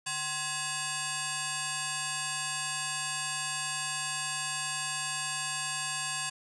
sine tone with frequency modulation, 2877 Hz, F#7, 49 cents flat, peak -31 dBFS, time 0.06-6.3 s, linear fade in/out 10 ms, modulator 910 Hz, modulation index 6.8, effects none

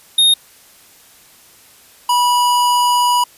square tone pair in turn, 3703 / 976.3 Hz, A#7 / B5, -12 / -20 cents, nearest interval octave + major seventh, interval 2308 cents, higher first, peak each -9 / -12 dBFS, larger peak first, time 0.18-0.34 / 2.09-3.24 s, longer second, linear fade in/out 5 ms, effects white hiss -46 dBFS RMS until 3.37 s + resampled to 32000 Hz

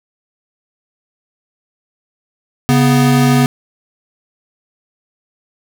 square tone pair together, 138.59 / 246.9 Hz, C#3 / B3, 0 / 0 cents, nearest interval minor seventh, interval 1000 cents, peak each -12 dBFS, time 2.69-3.46 s, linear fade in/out 0 ms, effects none

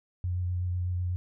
sine tone with vibrato, 89.6 Hz, F2, 45 cents sharp, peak -27 dBFS, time 0.24-1.16 s, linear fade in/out 0 ms, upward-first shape triangle, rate 8 Hz, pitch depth 21 cents each way, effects none

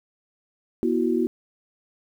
sine chord, B suspended fourth, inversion none, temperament equal with one note detuned, 241.4 / 329.6 / 370 Hz, B3 / E4 / F#4, -39 / 0 / 0 cents, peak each -24 dBFS, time 0.83-1.27 s, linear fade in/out 0 ms, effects 9-bit

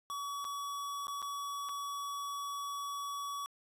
square tone with dropouts, 1134 Hz, C#6, 39 cents sharp, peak -38 dBFS, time 0.1-3.46 s, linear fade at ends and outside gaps 0 ms, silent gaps 0.444-0.45 / 1.07-1.081 / 1.219-1.226 / 1.688-1.692 s, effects resampled to 32000 Hz + 13-bit

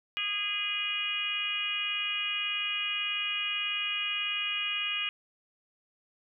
harmonic tone, 410.9 Hz, G#4, 18 cents flat, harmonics 3 / 4 / 5 / 6 / 7 / 8, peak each -42 / -43 / -41 / -33 / -32 / -43 dBFS, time 0.17-5.09 s, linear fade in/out 0 ms, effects none

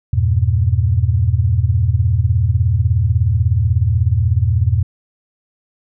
sine chord, E diminished, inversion none, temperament just, 82.41 / 98.89 / 118.67 Hz, E2 / G2 / Bb2, 0 / +16 / +31 cents, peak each -16 dBFS, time 0.13-4.83 s, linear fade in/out 5 ms, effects none

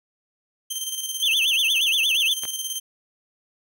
15% pulse tone with tremolo, 3136 Hz, G7, in tune, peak -18 dBFS, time 0.7-2.8 s, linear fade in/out 10 ms, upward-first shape square, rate 18 Hz, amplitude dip 50%
sine tone with vibrato, 3015 Hz, F#7, 32 cents sharp, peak -18 dBFS, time 1.22-2.34 s, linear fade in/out 10 ms, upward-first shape sine, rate 8.5 Hz, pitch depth 270 cents each way
clicks, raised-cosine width 0.3 ms, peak -19 dBFS, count 2, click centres 2.436 / 2.453 s
effects none

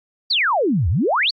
sine exponential two-way sweep, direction down then up, 4828 to 73.42 to 4828 Hz, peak -15 dBFS, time 0.3-1.31 s, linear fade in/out 10 ms, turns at 0.89 s, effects AAC 48 kbps

